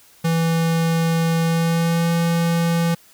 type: tone with pitch glide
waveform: square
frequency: 165 to 168.18 Hz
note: E3 to E3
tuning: +2 to +35 cents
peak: -17 dBFS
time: 0.24-2.95 s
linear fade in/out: 10 ms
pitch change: +33 cents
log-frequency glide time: 1.43-2.1 s
effects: white hiss -51 dBFS RMS until 3.13 s